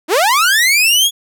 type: linear sweep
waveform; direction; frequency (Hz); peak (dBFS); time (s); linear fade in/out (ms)
sawtooth; up; 282.7 to 3400; -6; 0.08-1.11; 50
effects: none